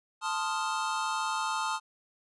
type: chord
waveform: square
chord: F dominant seventh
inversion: first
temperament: equal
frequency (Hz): 880 / 1046.5 / 1244.5 / 1396.9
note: A5 / C6 / Eb6 / F6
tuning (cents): 0 / 0 / 0 / 0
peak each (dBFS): -34 / -37 / -35 / -38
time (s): 0.21-1.8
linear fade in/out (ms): 50
effects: resampled to 22050 Hz